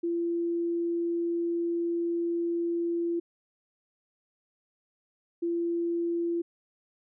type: tone pair in turn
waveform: sine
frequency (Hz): 340.5 / 340.5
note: F4 / F4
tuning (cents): -44 / -44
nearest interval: unison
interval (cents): 0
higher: neither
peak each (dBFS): -26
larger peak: neither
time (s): 0.03-3.2 / 5.42-6.42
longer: first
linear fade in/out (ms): 10
effects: none